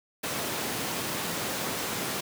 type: high-pass noise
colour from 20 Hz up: pink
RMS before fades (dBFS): -32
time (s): 0.23-2.21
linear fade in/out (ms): 10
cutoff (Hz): 170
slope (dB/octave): 12
effects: none